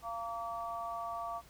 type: harmonic tone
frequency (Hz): 230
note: A#3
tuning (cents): -23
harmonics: 3 / 4 / 5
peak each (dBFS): -40 / -45 / -40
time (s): 0.02-1.42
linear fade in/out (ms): 50
effects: added 60 Hz sine -61 dBFS peak until 1.49 s + pink hiss -60 dBFS RMS until 1.49 s